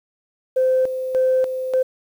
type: tone with tremolo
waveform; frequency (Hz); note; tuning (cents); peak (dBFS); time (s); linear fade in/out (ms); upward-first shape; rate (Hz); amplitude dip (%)
sine; 517; C5; -21; -13; 0.56-1.83; 10; square; 1.7; 65
effects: tanh soft clip ceiling -10 dBFS + 8-bit